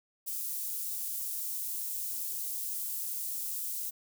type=high-pass noise; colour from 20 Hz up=white; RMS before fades=-36 dBFS; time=0.26-3.91 s; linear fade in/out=20 ms; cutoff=9200 Hz; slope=12 dB/octave; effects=none